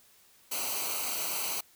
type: noise with comb filter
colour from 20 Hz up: white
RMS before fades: -33 dBFS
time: 0.51-1.61 s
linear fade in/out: 10 ms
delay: 0.57 ms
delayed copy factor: -0.75
effects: white hiss -61 dBFS RMS until 1.75 s